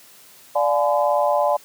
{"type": "chord", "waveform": "sine", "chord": "D diminished seventh", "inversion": "none", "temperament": "just", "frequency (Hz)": [587.3, 704.8, 845.8, 1014.9], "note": ["D5", "F5", "Ab5", "Cb6"], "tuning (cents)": [0, 16, 31, 47], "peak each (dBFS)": [-19, -23, -22, -24], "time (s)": [0.55, 1.57], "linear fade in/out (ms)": 10, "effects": ["white hiss -48 dBFS RMS until 1.64 s", "high-pass 100 Hz 12 dB/octave"]}